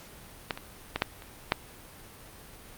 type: clicks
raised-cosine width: 0.3 ms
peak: -12 / -22 / -12 / -7 / -28 / -6 dBFS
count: 6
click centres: 0.508 / 0.575 / 0.96 / 1.021 / 1.222 / 1.521 s
effects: pink hiss -49 dBFS RMS until 2.77 s + Opus 48 kbps